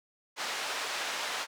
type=band-pass noise; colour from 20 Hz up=pink; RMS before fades=-35 dBFS; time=0.36-1.47 s; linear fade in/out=50 ms; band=790 to 5900 Hz; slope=12 dB/octave; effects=none